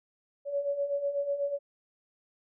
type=beating tone pair; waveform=sine; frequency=560 / 568.1 Hz; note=C#5 / C#5; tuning=+18 / +42 cents; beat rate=8.1 Hz; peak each=-35 / -29 dBFS; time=0.45-1.59 s; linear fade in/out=50 ms; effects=none